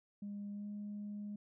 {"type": "tone with pitch glide", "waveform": "sine", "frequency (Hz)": [203.5, 206.6], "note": ["G#3", "G#3"], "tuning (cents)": [-35, -9], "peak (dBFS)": -40, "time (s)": [0.22, 1.36], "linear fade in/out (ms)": 5, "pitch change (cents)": 26, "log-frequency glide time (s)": [0.52, 0.67], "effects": ["tanh soft clip ceiling -38 dBFS"]}